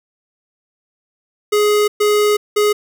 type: tone bursts at uneven times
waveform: square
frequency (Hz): 418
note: G#4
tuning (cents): +11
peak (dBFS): -12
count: 3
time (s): 1.52-1.88 / 2-2.37 / 2.56-2.73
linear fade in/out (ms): 10
effects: none